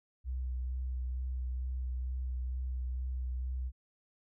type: tone with vibrato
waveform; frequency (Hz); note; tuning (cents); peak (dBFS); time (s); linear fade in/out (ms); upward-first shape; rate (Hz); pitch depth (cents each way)
sine; 63.2; B1; +41; -33; 0.24-3.72; 50; sine; 2.2; 18
effects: none